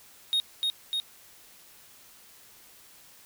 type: tone with echo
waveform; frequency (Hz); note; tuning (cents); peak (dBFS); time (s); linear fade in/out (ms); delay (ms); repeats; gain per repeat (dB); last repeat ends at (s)
triangle; 3729; A#7; 0; -21; 0.33-0.4; 0; 300; 2; -2; 1
effects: white hiss -54 dBFS RMS until 3.25 s